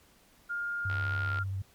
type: tone with pitch glide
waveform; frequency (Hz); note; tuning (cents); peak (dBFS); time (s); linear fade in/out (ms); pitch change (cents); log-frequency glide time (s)
sine; 1411 to 1394.8; F6 to F6; +17 to -3; -31; 0.49-1.44; 20; -20; 1.23-1.31
type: tone with vibrato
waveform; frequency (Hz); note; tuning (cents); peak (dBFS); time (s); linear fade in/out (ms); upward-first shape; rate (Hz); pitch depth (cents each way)
sine; 96.5; G2; -27; -31; 0.85-1.62; 5; square; 15; 22
type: click train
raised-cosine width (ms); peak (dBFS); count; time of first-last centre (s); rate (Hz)
0.3; -25; 36; 0.9-1.387; 71.9
effects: pink hiss -62 dBFS RMS until 1.74 s + MP3 96 kbps